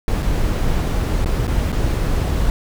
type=noise with dropouts; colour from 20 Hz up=brown; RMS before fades=-18 dBFS; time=0.08-2.5 s; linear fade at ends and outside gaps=1 ms; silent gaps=0.224-0.228 / 1.246-1.259 / 1.47-1.478 / 1.72-1.726 s; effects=none